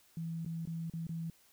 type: tone with dropouts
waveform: sine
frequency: 164.81 Hz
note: E3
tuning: in tune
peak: -36 dBFS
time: 0.17-1.3 s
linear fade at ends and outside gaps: 2 ms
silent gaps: 0.449-0.461 / 0.654-0.673 / 0.899-0.936 / 1.069-1.092 s
effects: white hiss -66 dBFS RMS until 1.52 s